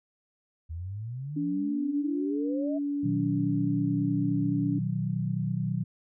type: exponential sweep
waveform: sine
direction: up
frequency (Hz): 78 to 658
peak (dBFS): -33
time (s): 0.69-2.79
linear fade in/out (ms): 20
type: tone with pitch glide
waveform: sine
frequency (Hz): 288.4 to 286.4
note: D4 to D4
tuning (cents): -31 to -43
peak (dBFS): -27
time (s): 1.36-4.79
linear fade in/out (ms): 10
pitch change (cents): -12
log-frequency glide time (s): 2.48-2.64
type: chord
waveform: sine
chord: B major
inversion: none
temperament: equal with one note detuned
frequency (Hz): 121.35 / 155.56 / 185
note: B2 / D#3 / F#3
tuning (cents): -30 / 0 / 0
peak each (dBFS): -31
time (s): 3.03-5.84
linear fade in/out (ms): 10
effects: none